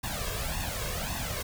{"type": "noise with flanger", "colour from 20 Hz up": "pink", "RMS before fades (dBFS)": -33, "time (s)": [0.03, 1.43], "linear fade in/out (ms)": 10, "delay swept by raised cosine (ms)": [1.1, 1.86], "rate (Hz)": 1.8, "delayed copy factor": 0.8, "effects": []}